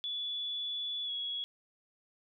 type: tone with pitch glide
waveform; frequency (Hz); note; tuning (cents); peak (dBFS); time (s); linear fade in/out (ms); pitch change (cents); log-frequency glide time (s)
sine; 3435 to 3345; A7 to G#7; -42 to +12; -34; 0.04-1.44; 0; -46; 1.05-1.1
effects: none

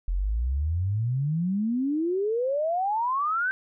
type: exponential sweep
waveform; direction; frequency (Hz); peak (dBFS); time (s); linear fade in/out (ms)
sine; up; 41.84 to 1568; -23; 0.08-3.51; 0
effects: none

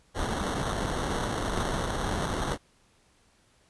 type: noise with sample-and-hold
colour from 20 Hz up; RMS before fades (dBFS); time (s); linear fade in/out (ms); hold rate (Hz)
pink; -30; 0.14-2.58; 50; 2450
effects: pink hiss -64 dBFS RMS until 3.69 s + resampled to 24000 Hz

